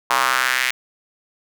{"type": "tone with high-pass filter sweep", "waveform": "square", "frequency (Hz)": 63.7, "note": "C2", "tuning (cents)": -46, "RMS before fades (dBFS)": -19, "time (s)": [0.1, 0.71], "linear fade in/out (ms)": 5, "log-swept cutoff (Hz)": [1000, 2100], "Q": 2.6, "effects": []}